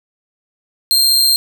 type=tone with amplitude modulation; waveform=sawtooth; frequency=4186 Hz; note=C8; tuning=in tune; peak=-5 dBFS; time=0.91-1.36 s; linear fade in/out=0 ms; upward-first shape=sine; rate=135 Hz; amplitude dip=45%; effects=7-bit